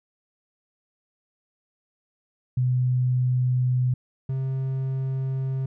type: tone pair in turn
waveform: sine / triangle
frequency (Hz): 126.1 / 132.87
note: B2 / C3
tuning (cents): +36 / +27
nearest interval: minor second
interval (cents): 91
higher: second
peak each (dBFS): -19 / -22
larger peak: first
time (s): 2.57-3.94 / 4.29-5.66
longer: neither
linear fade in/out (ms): 5
effects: none